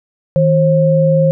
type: tone pair together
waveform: sine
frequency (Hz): 159.06 / 535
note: D#3 / C5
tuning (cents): +38 / +38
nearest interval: octave + major sixth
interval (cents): 2100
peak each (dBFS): -11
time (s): 0.36-1.31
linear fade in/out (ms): 0
effects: none